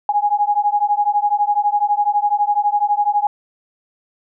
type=beating tone pair; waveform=sine; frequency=821 / 833 Hz; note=G#5 / G#5; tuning=-20 / +5 cents; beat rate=12 Hz; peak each=-17 dBFS; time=0.09-3.27 s; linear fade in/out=2 ms; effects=none